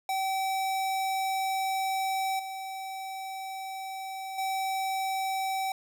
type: tone with level steps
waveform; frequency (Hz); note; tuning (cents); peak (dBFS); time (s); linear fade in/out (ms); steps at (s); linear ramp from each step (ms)
square; 768; G5; -36; -28 / -36 / -29; 0.09-5.72; 2; 2.39 / 4.38; 5
effects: none